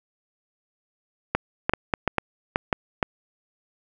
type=clicks; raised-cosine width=0.5 ms; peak=-5 dBFS; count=9; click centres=1.35 / 1.695 / 1.736 / 1.938 / 2.077 / 2.183 / 2.559 / 2.728 / 3.028 s; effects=none